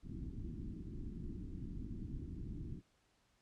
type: low-pass noise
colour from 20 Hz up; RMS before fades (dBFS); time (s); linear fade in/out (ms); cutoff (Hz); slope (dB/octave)
pink; -45; 0.02-2.82; 50; 330; 48
effects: pink hiss -75 dBFS RMS until 3.41 s + low-pass 8000 Hz 12 dB/octave